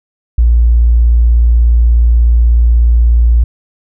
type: tone with tanh clipping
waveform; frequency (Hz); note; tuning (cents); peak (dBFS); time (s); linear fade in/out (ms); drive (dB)
triangle; 58.27; A#1; 0; -4; 0.38-3.44; 5; 3
effects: none